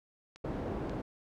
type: clicks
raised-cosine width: 0.2 ms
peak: -35 / -30 dBFS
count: 2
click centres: 0.36 / 0.896 s
type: low-pass noise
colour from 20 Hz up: white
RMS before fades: -37 dBFS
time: 0.44-1.02 s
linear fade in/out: 10 ms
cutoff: 460 Hz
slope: 12 dB/octave
effects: none